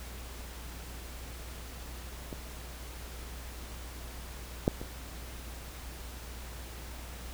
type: clicks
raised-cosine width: 2 ms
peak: -26 / -10 / -25 dBFS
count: 3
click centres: 2.328 / 4.679 / 4.815 s
effects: added 60 Hz sine -43 dBFS peak until 7.33 s + pink hiss -47 dBFS RMS until 7.33 s